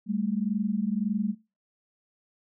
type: tone pair together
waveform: sine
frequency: 197.9 / 219.7 Hz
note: G3 / A3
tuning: +17 / -2 cents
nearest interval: major second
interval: 181 cents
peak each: -28 dBFS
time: 0.06-1.35 s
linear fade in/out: 50 ms
effects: noise-tail reverb RT60 0.3 s tail -24 dB re dry

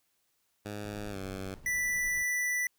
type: tone with pitch glide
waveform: 10% pulse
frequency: 103.83 to 95.76 Hz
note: G#2 to G2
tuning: 0 to -40 cents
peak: -29 dBFS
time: 0.65-1.55 s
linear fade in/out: 10 ms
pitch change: -140 cents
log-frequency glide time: 1.09-1.18 s
type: noise with tremolo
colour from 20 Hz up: brown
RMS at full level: -47 dBFS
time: 0.84-2.23 s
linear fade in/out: 5 ms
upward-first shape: sine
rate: 10 Hz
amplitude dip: 40%
type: tone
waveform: square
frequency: 1975.5 Hz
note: B6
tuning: in tune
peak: -29 dBFS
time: 1.66-2.67 s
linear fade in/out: 2 ms
effects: white hiss -75 dBFS RMS until 2.78 s

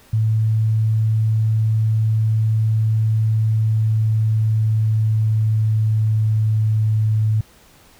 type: tone with pitch glide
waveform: sine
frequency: 110 to 108.55 Hz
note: A2 to A2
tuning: 0 to -23 cents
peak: -14 dBFS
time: 0.13-7.41 s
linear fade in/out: 5 ms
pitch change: -23 cents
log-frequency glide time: 3.43-7.14 s
effects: pink hiss -50 dBFS RMS until 7.99 s

